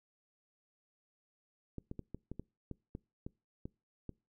clicks, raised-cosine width 3 ms, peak -29 dBFS, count 11, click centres 1.783 / 1.914 / 1.993 / 2.146 / 2.316 / 2.396 / 2.713 / 2.951 / 3.265 / 3.655 / 4.093 s, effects noise-tail reverb RT60 0.3 s tail -25 dB re dry

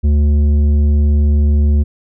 sine tone with tanh clipping, 73.42 Hz, D2, in tune, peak -10 dBFS, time 0.03-1.84 s, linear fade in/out 20 ms, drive 9 dB, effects none

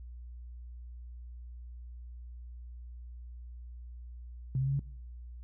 sine tone with pitch steps, 131.2 / 133.88 / 136.61 / 139.4 Hz, C3 / C3 / C#3 / C#3, +5 / +40 / -25 / +10 cents, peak -27 dBFS, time 4.55-4.794 s, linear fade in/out 2 ms, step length 61 ms, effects noise-tail reverb RT60 0.8 s tail -22 dB re dry + added 60 Hz sine -43 dBFS peak until 5.43 s

